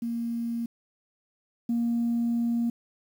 sine tone pair in turn, 233.2 / 234.8 Hz, A#3 / A#3, +1 / +13 cents, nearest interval unison, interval 12 cents, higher second, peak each -27 / -22 dBFS, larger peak second, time 0.02-0.66 / 1.69-2.7 s, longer second, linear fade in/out 5 ms, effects tanh soft clip ceiling -20 dBFS + 9-bit

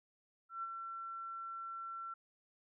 sine tone with ADSR envelope, 1350 Hz, E6, 41 cents sharp, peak -37 dBFS, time 0.49-2.14 s, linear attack 140 ms, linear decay 32 ms, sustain -5 dB, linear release 6 ms, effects none

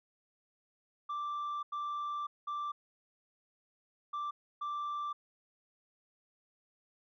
sine tone bursts at uneven times, 1174.7 Hz, D6, in tune, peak -32 dBFS, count 5, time 1.09-1.63 / 1.72-2.27 / 2.47-2.72 / 4.13-4.31 / 4.61-5.13 s, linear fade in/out 10 ms, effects tanh soft clip ceiling -34 dBFS

